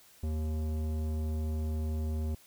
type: tone with tanh clipping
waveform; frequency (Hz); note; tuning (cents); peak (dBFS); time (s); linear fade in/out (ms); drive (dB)
sine; 77.78; D#2; 0; -32; 0.23-2.35; 5; 15
effects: white hiss -59 dBFS RMS until 2.46 s